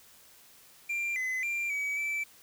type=tone with pitch steps; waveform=triangle; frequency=2377 / 2030 / 2376 / 2275 / 2321 Hz; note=D7 / B6 / D7 / C#7 / D7; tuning=+20 / +47 / +20 / +44 / -21 cents; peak=-28 dBFS; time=0.89-2.24 s; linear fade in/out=10 ms; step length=270 ms; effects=white hiss -57 dBFS RMS until 2.42 s